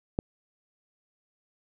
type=click; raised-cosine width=2 ms; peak=-13 dBFS; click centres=0.189 s; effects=none